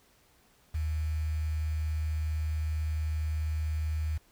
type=tone with quantisation; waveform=sine; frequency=77.78 Hz; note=D#2; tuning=in tune; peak=-28 dBFS; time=0.74-4.18 s; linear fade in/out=10 ms; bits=8; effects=pink hiss -64 dBFS RMS until 4.31 s